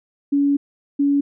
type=tone bursts at uneven times; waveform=sine; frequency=283.1 Hz; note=C#4; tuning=37 cents sharp; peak=-14 dBFS; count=2; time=0.32-0.57 / 0.99-1.21 s; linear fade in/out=10 ms; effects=none